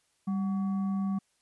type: tone with frequency modulation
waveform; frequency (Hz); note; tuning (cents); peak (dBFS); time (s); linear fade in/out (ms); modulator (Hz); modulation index
sine; 196; G3; 0; -27; 0.27-1.19; 10; 938; 0.24
effects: white hiss -72 dBFS RMS until 1.41 s + resampled to 24000 Hz